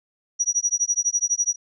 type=tone with tremolo; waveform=sine; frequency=5800 Hz; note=F#8; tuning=35 cents flat; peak=-16 dBFS; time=0.39-1.56 s; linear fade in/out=20 ms; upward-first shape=sine; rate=12 Hz; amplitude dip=100%; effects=none